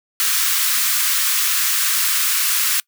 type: high-pass noise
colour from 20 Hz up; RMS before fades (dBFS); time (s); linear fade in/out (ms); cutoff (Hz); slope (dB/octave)
white; -18; 0.2-2.8; 0; 1100; 48
effects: noise-tail reverb RT60 0.1 s tail -25 dB re dry